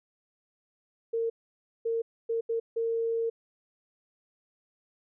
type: tone bursts at uneven times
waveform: sine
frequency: 457.8 Hz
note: A#4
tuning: 31 cents flat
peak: -26 dBFS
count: 5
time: 1.13-1.3 / 1.85-2.02 / 2.29-2.41 / 2.49-2.6 / 2.76-3.3 s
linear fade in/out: 10 ms
effects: none